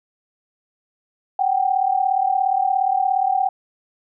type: tone pair together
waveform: sine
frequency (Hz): 749.9 / 787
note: F#5 / G5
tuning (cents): +23 / +7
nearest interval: minor second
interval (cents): 84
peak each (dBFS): -19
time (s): 1.39-3.49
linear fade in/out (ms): 5
effects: none

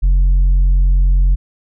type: tone with tanh clipping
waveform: sine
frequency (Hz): 45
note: F#1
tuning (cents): -47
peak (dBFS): -9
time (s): 0.02-1.36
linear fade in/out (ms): 20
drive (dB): 3
effects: none

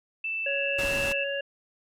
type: tone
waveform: sine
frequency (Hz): 2651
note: E7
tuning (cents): +9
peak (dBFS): -28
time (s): 0.24-1.24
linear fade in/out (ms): 5
type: harmonic tone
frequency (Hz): 558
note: C#5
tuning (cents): +11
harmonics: 1 / 3 / 5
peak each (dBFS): -30 / -34 / -34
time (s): 0.46-1.41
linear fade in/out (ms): 5
type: noise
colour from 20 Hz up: pink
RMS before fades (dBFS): -34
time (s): 0.78-1.13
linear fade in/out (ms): 10
effects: low-pass 12000 Hz 12 dB/octave

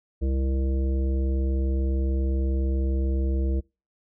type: harmonic tone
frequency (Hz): 66.4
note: C2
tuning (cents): +26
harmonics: 1 / 3 / 5 / 7 / 9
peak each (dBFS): -22 / -35 / -33 / -38 / -44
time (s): 0.21-3.61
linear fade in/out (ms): 20
effects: noise-tail reverb RT60 0.3 s tail -26 dB re dry

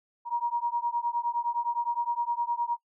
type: beating tone pair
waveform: sine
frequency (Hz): 944 / 953.7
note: A#5 / A#5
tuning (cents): +22 / +39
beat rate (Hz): 9.7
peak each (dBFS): -29 / -29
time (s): 0.25-2.78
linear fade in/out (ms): 50
effects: noise-tail reverb RT60 0.1 s tail -23 dB re dry

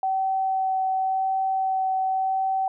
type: tone with vibrato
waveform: sine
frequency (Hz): 763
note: G5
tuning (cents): -47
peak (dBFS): -21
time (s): 0.03-2.68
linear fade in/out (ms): 2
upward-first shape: sine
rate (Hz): 0.91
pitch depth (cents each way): 8
effects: none

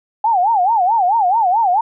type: tone with vibrato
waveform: sine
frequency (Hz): 812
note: G#5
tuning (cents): -39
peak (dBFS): -11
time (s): 0.24-1.81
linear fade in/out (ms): 5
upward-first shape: sine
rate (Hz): 4.6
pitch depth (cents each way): 240
effects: none

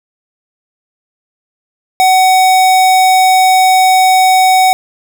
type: tone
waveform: square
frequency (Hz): 750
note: F#5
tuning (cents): +23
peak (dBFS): -6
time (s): 2-4.73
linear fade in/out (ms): 0
effects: none

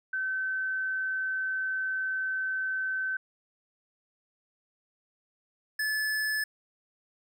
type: tone pair in turn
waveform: sine / square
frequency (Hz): 1533 / 1728.2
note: G6 / A6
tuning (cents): -39 / -32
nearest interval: major second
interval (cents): 207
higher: second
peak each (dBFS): -28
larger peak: neither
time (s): 0.13-3.17 / 5.79-6.44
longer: first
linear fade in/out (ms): 5
effects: none

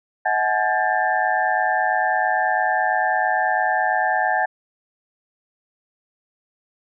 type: tone cluster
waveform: sine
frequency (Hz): 637 / 743 / 852 / 1609 / 1774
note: D#5 / F#5 / G#5 / G6 / A6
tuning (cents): +41 / +7 / +44 / +45 / +14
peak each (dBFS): -27 / -21 / -23 / -25 / -25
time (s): 0.25-4.46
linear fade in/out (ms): 10
effects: none

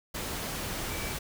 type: tone in noise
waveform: sine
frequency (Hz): 2306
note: D7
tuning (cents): -32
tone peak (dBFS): -42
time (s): 0.9-1.13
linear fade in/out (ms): 10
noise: pink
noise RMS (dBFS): -35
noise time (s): 0.14-1.19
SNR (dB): -10
effects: none

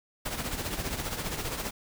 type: noise with tremolo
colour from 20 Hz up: pink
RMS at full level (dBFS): -31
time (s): 0.25-1.71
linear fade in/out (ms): 10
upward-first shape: triangle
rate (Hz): 15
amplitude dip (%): 65
effects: none

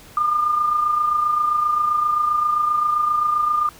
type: tone with amplitude modulation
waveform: sine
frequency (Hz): 1208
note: D6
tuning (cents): +48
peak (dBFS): -14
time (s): 0.17-3.69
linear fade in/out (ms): 2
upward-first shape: sine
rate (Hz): 27.6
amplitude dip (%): 50
effects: pink hiss -45 dBFS RMS until 3.79 s

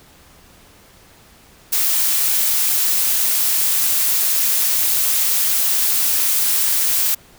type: noise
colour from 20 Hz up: blue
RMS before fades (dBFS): -17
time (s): 1.72-7.15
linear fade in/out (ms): 10
effects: pink hiss -48 dBFS RMS until 7.38 s

